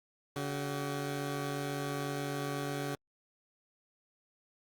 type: tone pair together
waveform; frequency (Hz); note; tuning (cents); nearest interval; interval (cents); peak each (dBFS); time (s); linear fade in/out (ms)
15% pulse; 142.2 / 378.6; C#3 / F#4; +45 / +40; octave + perfect fourth; 1695; -29 / -34; 0.36-2.95; 2
effects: Opus 48 kbps